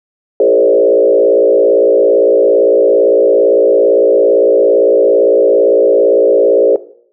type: tone with frequency modulation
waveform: sine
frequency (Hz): 475.6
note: A#4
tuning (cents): +35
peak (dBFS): -5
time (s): 0.4-6.76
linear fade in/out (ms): 2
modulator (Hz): 57.7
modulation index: 1.7
effects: noise-tail reverb RT60 0.6 s tail -17 dB re dry